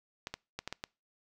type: clicks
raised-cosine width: 0.2 ms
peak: -20 dBFS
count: 6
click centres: 0.271 / 0.34 / 0.59 / 0.676 / 0.726 / 0.839 s
effects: noise-tail reverb RT60 0.3 s tail -26 dB re dry